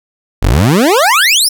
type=exponential sweep; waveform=25% pulse; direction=up; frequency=38.89 to 5588 Hz; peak=-3 dBFS; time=0.42-1.49 s; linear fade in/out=10 ms; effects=none